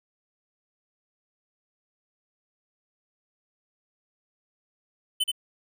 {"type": "tone with echo", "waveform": "square", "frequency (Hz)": 3037, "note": "F#7", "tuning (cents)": 44, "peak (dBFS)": -22, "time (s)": [5.2, 5.24], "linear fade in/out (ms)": 10, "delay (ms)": 77, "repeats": 1, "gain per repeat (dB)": -3, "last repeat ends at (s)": 5.317, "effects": []}